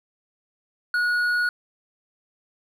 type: tone with hard clipping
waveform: triangle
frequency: 1454 Hz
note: F#6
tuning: 31 cents flat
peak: -21 dBFS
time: 0.94-1.49 s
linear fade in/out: 2 ms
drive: 8 dB
effects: none